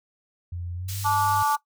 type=tone with pitch glide; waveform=sine; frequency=87.31 to 99.14 Hz; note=F2 to G2; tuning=0 to +20 cents; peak=-30 dBFS; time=0.52-1.43 s; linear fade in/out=5 ms; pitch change=+220 cents; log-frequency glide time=0.75-0.97 s
type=high-pass noise; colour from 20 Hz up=pink; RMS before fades=-36 dBFS; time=0.88-1.56 s; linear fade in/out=10 ms; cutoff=4200 Hz; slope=12 dB/octave
type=harmonic tone; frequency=290.7 Hz; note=D4; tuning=18 cents flat; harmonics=3 / 4 / 5; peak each=-22 / -24 / -33 dBFS; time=1.04-1.57 s; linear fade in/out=20 ms
effects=noise-tail reverb RT60 0.1 s tail -18 dB re dry